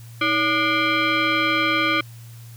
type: tone with frequency modulation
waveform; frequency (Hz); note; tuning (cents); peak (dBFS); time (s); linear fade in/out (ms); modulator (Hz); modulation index
sine; 568; C#5; +42; -17; 0.21-2.01; 5; 887; 2.9
effects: added 116 Hz sine -38 dBFS peak until 2.56 s + white hiss -50 dBFS RMS until 2.56 s